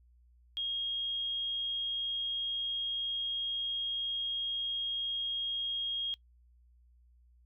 sine tone, 3259 Hz, G#7, 33 cents flat, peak -32 dBFS, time 0.57-6.14 s, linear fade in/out 0 ms, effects noise-tail reverb RT60 0.1 s tail -22 dB re dry + added 60 Hz sine -60 dBFS peak until 7.45 s

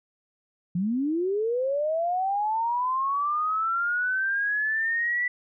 sine linear sweep, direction up, 167.5 to 1975.5 Hz, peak -23 dBFS, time 0.75-5.28 s, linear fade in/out 5 ms, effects none

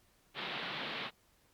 white band-pass noise, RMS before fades -40 dBFS, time 0.34-1.11 s, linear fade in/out 50 ms, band 130 to 3900 Hz, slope 48 dB/octave, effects pink hiss -69 dBFS RMS until 1.53 s + MP3 96 kbps

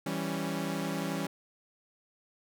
sawtooth chord, C# diminished, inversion first, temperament equal, 164.81 / 196 / 277.2 Hz, E3 / G3 / C#4, 0 / 0 / 0 cents, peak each -32 dBFS, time 0.06-1.27 s, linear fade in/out 5 ms, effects none

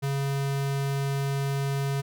square tone, 138.59 Hz, C#3, in tune, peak -26 dBFS, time 0.02-2.02 s, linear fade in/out 20 ms, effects none

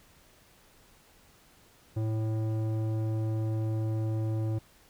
square tone with low-pass filter, 110 Hz, A2, in tune, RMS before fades -30 dBFS, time 1.96-4.59 s, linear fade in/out 10 ms, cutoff 520 Hz, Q 0.84, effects pink hiss -60 dBFS RMS until 4.89 s

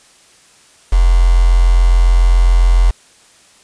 sine tone with quantisation, 43.6 Hz, F1, 2 cents flat, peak -6 dBFS, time 0.92-2.91 s, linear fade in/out 10 ms, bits 4, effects white hiss -47 dBFS RMS until 3.63 s + resampled to 22050 Hz

